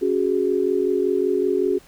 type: chord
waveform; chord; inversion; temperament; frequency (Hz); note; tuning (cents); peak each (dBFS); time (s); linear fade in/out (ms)
sine; C# suspended fourth; none; equal; 277.2 / 370 / 415.3; C#4 / F#4 / G#4; 0 / 0 / 0; -26 / -20 / -22; 0.01-1.79; 20
effects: pink hiss -51 dBFS RMS until 1.87 s